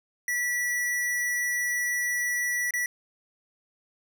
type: tone with dropouts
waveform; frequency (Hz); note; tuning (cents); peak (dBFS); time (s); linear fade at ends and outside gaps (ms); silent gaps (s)
square; 1951; B6; -22; -26; 0.28-2.86; 2; 2.708-2.737
effects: none